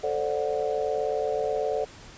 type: chord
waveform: sine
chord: D dominant seventh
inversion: second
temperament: just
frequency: 440.5 / 528.6 / 587.3 / 734.2 Hz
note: A4 / C5 / D5 / F#5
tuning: +2 / +18 / 0 / -14 cents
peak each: -28 / -31 / -30 / -32 dBFS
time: 0.03-1.85 s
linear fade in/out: 10 ms
effects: pink hiss -47 dBFS RMS until 2.17 s + resampled to 16000 Hz